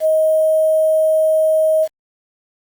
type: tone with quantisation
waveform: sine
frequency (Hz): 630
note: D#5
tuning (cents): +21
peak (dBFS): -11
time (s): 0-1.88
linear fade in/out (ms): 50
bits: 6
effects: Opus 24 kbps